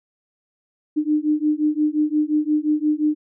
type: beating tone pair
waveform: sine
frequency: 300 / 305.7 Hz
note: D4 / D#4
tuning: +37 / -30 cents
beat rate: 5.7 Hz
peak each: -20 dBFS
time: 0.96-3.15 s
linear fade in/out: 20 ms
effects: none